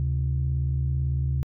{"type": "tone pair together", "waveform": "sine", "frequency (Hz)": [74.2, 132.21], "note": ["D2", "C3"], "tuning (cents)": [18, 18], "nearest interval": "minor seventh", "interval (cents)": 1000, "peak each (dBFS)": -24, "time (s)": [0, 1.43], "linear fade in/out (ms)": 0, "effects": ["tanh soft clip ceiling -17 dBFS"]}